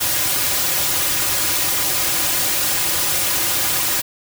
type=noise with comb filter; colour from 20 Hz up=white; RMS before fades=-19 dBFS; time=0-4.02 s; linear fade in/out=20 ms; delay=4.5 ms; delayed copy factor=-0.85; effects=none